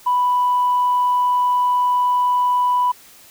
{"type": "tone", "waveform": "sine", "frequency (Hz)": 989, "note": "B5", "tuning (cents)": 2, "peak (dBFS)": -13, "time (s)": [0.06, 2.92], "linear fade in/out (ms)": 10, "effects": ["tanh soft clip ceiling -10 dBFS", "white hiss -46 dBFS RMS until 3.3 s"]}